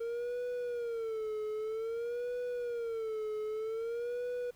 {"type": "tone with vibrato", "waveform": "triangle", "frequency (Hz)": 458.8, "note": "A#4", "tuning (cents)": -28, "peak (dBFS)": -32, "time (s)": [0, 4.51], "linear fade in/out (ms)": 10, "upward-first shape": "sine", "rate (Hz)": 0.52, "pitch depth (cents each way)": 120, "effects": ["pink hiss -65 dBFS RMS until 4.55 s"]}